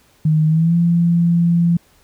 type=tone with pitch glide; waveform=sine; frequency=155.56 to 170.62 Hz; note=D#3 to F3; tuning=0 to -40 cents; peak=-11 dBFS; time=0.25-1.77 s; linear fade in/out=5 ms; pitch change=+160 cents; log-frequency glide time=0.47-0.75 s; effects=pink hiss -54 dBFS RMS until 2.03 s